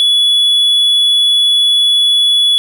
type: tone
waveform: triangle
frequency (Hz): 3406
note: G#7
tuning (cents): +43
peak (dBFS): -6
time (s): 0-2.58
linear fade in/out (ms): 0
effects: none